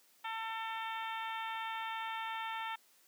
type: harmonic tone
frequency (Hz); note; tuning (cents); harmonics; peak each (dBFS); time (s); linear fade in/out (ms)
448.1; A4; +32; 2 / 3 / 4 / 5 / 6 / 7 / 8; -40 / -44 / -46 / -48 / -50 / -51 / -52; 0.24-2.76; 10
effects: white hiss -67 dBFS RMS until 3.07 s + high-pass 200 Hz 12 dB/octave